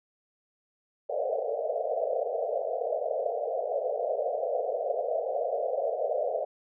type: band-pass noise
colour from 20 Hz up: white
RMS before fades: -30 dBFS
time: 1.09-6.45 s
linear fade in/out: 10 ms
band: 450 to 710 Hz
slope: 96 dB/octave
effects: none